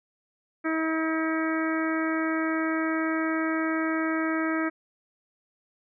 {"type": "harmonic tone", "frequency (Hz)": 320.2, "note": "D#4", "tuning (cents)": 50, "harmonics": [1, 2, 3, 4, 5, 6, 7], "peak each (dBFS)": [-26, -34, -40, -33, -34, -36, -38], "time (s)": [0.64, 4.7], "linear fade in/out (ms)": 20, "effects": []}